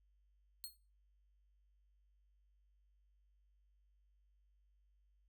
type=tone with exponential decay; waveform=10% pulse; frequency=4279 Hz; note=C8; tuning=38 cents sharp; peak=-34 dBFS; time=0.64-0.77 s; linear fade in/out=0 ms; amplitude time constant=28 ms; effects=noise-tail reverb RT60 0.3 s tail -17 dB re dry + added 50 Hz sine -70 dBFS peak until 5.28 s